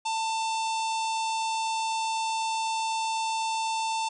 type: harmonic tone with a mistuned harmonic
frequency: 892 Hz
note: A5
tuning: 23 cents sharp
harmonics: 1 / 3 / 4 / 5 / 6 / 7 / 8 / 9 / 10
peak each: -27 / -37 / -39 / -41 / -43 / -44 / -45 / -46 / -47 dBFS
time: 0.05-4.09 s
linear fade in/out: 10 ms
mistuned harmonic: 10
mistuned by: +47 cents
effects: none